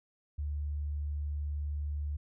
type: tone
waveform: sine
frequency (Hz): 73.42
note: D2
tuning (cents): 0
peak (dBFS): -32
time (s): 0.38-2.17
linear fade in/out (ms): 10
effects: none